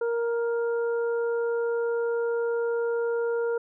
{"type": "harmonic tone", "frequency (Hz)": 467.7, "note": "A#4", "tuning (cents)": 6, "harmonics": [1, 2, 3], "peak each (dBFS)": [-24, -39, -37], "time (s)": [0.01, 3.58], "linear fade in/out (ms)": 5, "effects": []}